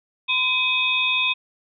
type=tone cluster; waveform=sine; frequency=1019 / 2523 / 3367 / 3635 Hz; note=C6 / D#7 / G#7 / A#7; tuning=-46 / +23 / +23 / -44 cents; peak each=-29 / -20 / -28 / -25 dBFS; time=0.28-1.34 s; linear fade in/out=20 ms; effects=none